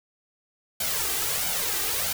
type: noise with flanger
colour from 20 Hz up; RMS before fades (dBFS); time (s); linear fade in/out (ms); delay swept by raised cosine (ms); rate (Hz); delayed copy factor
white; -27; 0.8-2.13; 5; 1.3 to 2.6; 1.5; +0.65
effects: none